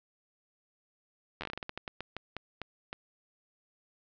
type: slowing click train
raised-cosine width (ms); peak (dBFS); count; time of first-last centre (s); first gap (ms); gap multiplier
0.3; -21; 17; 1.41-2.929; 11; 1.25
effects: low-pass 5000 Hz 12 dB/octave